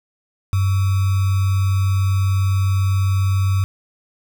sine tone with sample-and-hold, 96.3 Hz, G2, 30 cents flat, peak -14 dBFS, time 0.53-3.64 s, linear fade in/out 0 ms, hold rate 1225 Hz, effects none

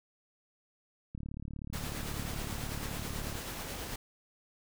click train, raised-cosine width 5 ms, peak -29 dBFS, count 81, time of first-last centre 1.15-3.354 s, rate 36.3 Hz
pink noise with tremolo, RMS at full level -39 dBFS, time 1.73-3.96 s, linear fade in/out 5 ms, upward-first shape triangle, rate 9.2 Hz, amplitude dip 35%
effects none

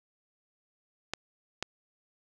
clicks, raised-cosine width 0.2 ms, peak -14 dBFS, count 2, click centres 1.136 / 1.626 s, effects none

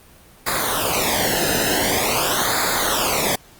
pink noise with flanger, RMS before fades -20 dBFS, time 0.46-3.36 s, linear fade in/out 10 ms, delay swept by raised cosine 0.34 to 0.89 ms, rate 0.46 Hz, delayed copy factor -0.85, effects pink hiss -48 dBFS RMS until 3.59 s + Opus 32 kbps

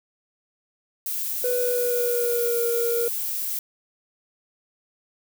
violet noise, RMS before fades -28 dBFS, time 1.06-3.59 s, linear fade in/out 2 ms
triangle tone with pitch glide, 493.9 to 470 Hz, B4 to A#4, 0 to +14 cents, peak -20 dBFS, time 1.44-3.08 s, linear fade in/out 2 ms, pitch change -86 cents, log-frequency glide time 1.59-2.66 s
effects none

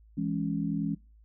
sine chord, C# minor, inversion first, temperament just, 166.31 / 207.9 / 277.2 Hz, E3 / G#3 / C#4, +16 / +2 / 0 cents, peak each -32 dBFS, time 0.17-0.95 s, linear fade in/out 10 ms, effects noise-tail reverb RT60 0.3 s tail -22 dB re dry + added 54 Hz sine -54 dBFS peak until 1.24 s

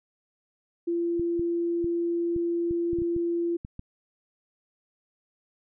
sine tone, 341.5 Hz, F4, 39 cents flat, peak -24 dBFS, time 0.87-3.57 s, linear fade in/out 10 ms
clicks, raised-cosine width 5 ms, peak -25 dBFS, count 11, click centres 1.196 / 1.395 / 1.844 / 2.363 / 2.71 / 2.932 / 2.987 / 3.019 / 3.164 / 3.649 / 3.794 s
effects none

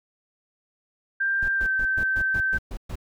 sine tone with pitch glide, 1584 to 1550.5 Hz, G6 to G6, +18 to -19 cents, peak -21 dBFS, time 1.2-2.58 s, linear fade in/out 10 ms, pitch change -37 cents, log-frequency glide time 1.55-1.68 s
brown noise bursts, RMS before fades -32 dBFS, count 9, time 1.42-2.956 s, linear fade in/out 5 ms, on 64 ms, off 120 ms
effects none

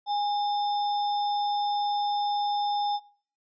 sine tone with sample-and-hold, 821 Hz, G#5, 20 cents flat, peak -24 dBFS, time 0.06-3 s, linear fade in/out 50 ms, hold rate 4410 Hz, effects noise-tail reverb RT60 0.5 s tail -21 dB re dry + resampled to 16000 Hz

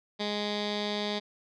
15% pulse tone with low-pass filter, 207.7 Hz, G#3, in tune, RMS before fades -32 dBFS, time 0.19-1.2 s, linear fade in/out 20 ms, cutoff 4100 Hz, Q 7.3, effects none

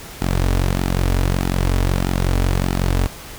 sawtooth tone with flanger, 45.45 Hz, F#1, 30 cents flat, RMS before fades -18 dBFS, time 0.21-3.07 s, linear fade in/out 10 ms, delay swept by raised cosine 1.8 to 5.8 ms, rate 1.6 Hz, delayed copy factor -0.6, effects pink hiss -36 dBFS RMS until 3.38 s

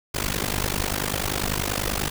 pink noise with amplitude modulation, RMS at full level -22 dBFS, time 0.14-2.1 s, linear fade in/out 10 ms, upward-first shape sine, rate 50.2 Hz, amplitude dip 95%, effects none

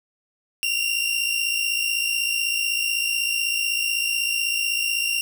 sawtooth tone pair together, 2739 / 2795 Hz, F7 / F7, -34 / +1 cents, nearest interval unison, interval 35 cents, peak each -21 dBFS, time 0.63-5.21 s, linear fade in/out 0 ms, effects none

